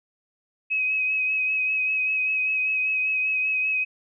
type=tone with vibrato; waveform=sine; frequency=2542 Hz; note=D#7; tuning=36 cents sharp; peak=-21 dBFS; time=0.7-3.85 s; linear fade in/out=20 ms; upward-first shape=sine; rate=5.1 Hz; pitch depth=24 cents each way; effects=none